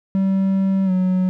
triangle tone with pitch glide, 192.7 to 184.64 Hz, G3 to F#3, -29 to -3 cents, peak -13 dBFS, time 0.15-1.29 s, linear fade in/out 0 ms, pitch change -74 cents, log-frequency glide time 0.85-0.91 s, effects none

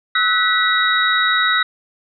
sine tone cluster, 1293 / 1488 / 1952 / 3815 Hz, E6 / F#6 / B6 / A#7, -34 / +9 / -21 / +39 cents, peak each -19 dBFS, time 0.15-1.63 s, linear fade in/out 5 ms, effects none

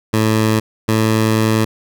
15% pulse tone pair in turn, 109.7 / 110.25 Hz, A2 / A2, -5 / +4 cents, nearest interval unison, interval 9 cents, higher second, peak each -6 dBFS, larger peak neither, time 0.13-0.6 / 0.88-1.65 s, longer second, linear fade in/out 10 ms, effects none

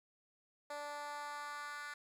10% pulse tone with high-pass filter sweep, 292.1 Hz, D4, 9 cents flat, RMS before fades -45 dBFS, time 0.7-1.94 s, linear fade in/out 5 ms, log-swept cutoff 600 to 1500 Hz, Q 2.2, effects low-pass 11000 Hz 12 dB/octave + 12-bit

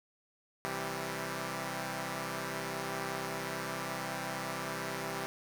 5% pulse chord, C major, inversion none, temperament equal, 130.81 / 164.81 / 196 Hz, C3 / E3 / G3, 0 / 0 / 0 cents, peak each -29 dBFS, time 0.65-5.26 s, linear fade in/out 0 ms, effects 10-bit

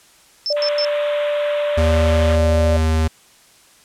sine tone bursts, 5290 Hz, E8, 5 cents sharp, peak -19 dBFS, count 3, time 0.46-0.848 s, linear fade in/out 0 ms, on 66 ms, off 95 ms
sine tone with pitch glide, 587.3 to 591.7 Hz, D5 to D5, 0 to +13 cents, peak -17 dBFS, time 0.5-2.77 s, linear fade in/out 5 ms, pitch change +13 cents, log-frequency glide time 1.79-2.59 s
pink band-pass noise, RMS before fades -31 dBFS, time 0.56-2.36 s, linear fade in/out 10 ms, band 920 to 3700 Hz, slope 96 dB/octave
square tone, 79.6 Hz, D#2, 40 cents sharp, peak -15 dBFS, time 1.77-3.08 s, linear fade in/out 10 ms
effects white hiss -50 dBFS RMS until 3.84 s + low-pass 10000 Hz 12 dB/octave

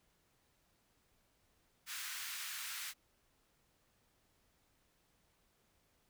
pink high-pass noise, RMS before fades -44 dBFS, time 1.86-2.94 s, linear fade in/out 50 ms, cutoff 1400 Hz, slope 24 dB/octave, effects pink hiss -75 dBFS RMS until 6.09 s

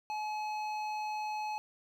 sine tone with hard clipping, 852 Hz, G#5, 44 cents sharp, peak -36 dBFS, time 0.1-1.58 s, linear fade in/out 0 ms, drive 11 dB, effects none

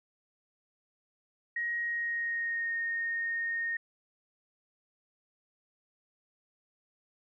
sine tone with pitch glide, 1887 to 1848.2 Hz, A#6 to A#6, +21 to -15 cents, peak -30 dBFS, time 1.56-3.77 s, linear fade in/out 5 ms, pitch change -36 cents, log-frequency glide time 1.77-2.75 s, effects none

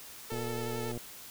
sawtooth tone with vibrato, 440 Hz, A4, in tune, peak -33 dBFS, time 0.3-0.92 s, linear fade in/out 5 ms, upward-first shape sine, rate 11 Hz, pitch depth 28 cents each way
click train, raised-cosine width 2 ms, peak -27 dBFS, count 79, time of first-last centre 0.32-0.975 s, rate 119 Hz
effects white hiss -48 dBFS RMS until 1.3 s

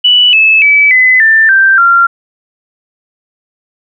sine tone with pitch steps, 2960 / 2607 / 2296 / 2022 / 1780.5 / 1568 / 1380.9 Hz, F#7 / E7 / D7 / B6 / A6 / G6 / F6, 0 / -20 / -40 / +40 / +20 / 0 / -20 cents, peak -3 dBFS, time 0.04-2.07 s, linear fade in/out 10 ms, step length 290 ms, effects none

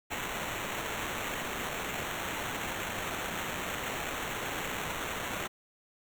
white noise with sample-and-hold, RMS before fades -36 dBFS, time 0.1-5.48 s, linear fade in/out 20 ms, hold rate 4900 Hz, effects none

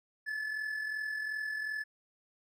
triangle tone with amplitude modulation, 1728 Hz, A6, 32 cents flat, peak -30 dBFS, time 0.26-1.84 s, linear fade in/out 20 ms, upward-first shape sine, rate 42.7 Hz, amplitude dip 50%, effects none

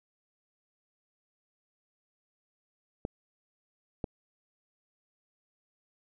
clicks, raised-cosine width 2 ms, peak -19 dBFS, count 2, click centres 3.051 / 4.042 s, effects none

